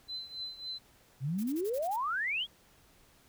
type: tone with tremolo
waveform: sine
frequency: 4047 Hz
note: B7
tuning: 42 cents sharp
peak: -35 dBFS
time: 0.08-0.79 s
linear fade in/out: 20 ms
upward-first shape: triangle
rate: 3.6 Hz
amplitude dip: 85%
type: exponential sweep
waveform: sine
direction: up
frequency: 123.47 to 3421 Hz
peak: -30 dBFS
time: 1.2-2.47 s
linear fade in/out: 50 ms
type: noise bursts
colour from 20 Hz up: blue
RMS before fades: -47 dBFS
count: 7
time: 1.38-1.965 s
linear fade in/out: 10 ms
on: 57 ms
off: 31 ms
effects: pink hiss -63 dBFS RMS until 3.28 s